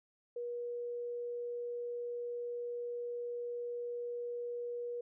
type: tone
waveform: sine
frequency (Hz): 480.4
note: B4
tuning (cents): -48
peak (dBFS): -37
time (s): 0.36-5.01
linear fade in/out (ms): 5
effects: none